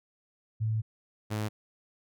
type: tone pair in turn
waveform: sine / sawtooth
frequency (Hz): 110 / 106.87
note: A2 / A2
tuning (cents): 0 / -50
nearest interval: unison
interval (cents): 50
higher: first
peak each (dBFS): -26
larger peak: neither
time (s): 0.6-0.82 / 1.3-1.49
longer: first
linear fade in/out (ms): 20
effects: none